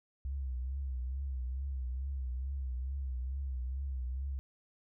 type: tone with vibrato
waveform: sine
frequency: 65.41 Hz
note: C2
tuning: in tune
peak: -34 dBFS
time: 0.25-4.39 s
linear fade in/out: 0 ms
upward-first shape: triangle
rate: 2.3 Hz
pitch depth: 110 cents each way
effects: none